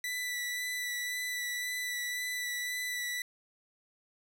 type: tone with vibrato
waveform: sawtooth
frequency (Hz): 1975.5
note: B6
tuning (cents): 0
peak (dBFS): -30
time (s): 0.04-3.22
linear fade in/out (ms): 2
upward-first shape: sine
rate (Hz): 1.9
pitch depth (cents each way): 15
effects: none